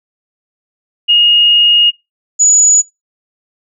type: tone pair in turn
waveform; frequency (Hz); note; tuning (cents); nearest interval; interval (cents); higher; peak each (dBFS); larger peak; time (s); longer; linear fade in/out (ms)
sine; 2861 / 6888; F7 / A8; +41 / -38; octave + minor third; 1521; second; -5; neither; 1.08-1.91 / 2.39-2.82; first; 20
effects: noise-tail reverb RT60 0.2 s tail -18 dB re dry